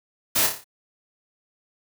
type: noise with echo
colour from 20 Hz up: white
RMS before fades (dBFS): -21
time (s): 0.35-0.47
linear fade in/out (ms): 10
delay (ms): 29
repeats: 6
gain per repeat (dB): -5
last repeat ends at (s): 0.644
effects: none